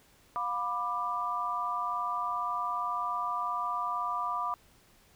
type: chord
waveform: sine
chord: B diminished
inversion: second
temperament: just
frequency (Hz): 711.2 / 987.8 / 1185.3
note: F5 / B5 / D6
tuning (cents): +31 / 0 / +16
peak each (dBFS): -38 / -34 / -32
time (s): 0.36-4.54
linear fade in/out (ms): 0
effects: pink hiss -62 dBFS RMS until 5.15 s